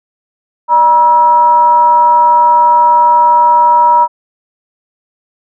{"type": "tone with frequency modulation", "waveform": "sine", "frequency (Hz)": 957, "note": "A#5", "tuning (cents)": 45, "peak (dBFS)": -4, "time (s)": [0.68, 4.08], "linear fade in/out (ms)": 50, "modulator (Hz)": 357, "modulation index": 0.35, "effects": []}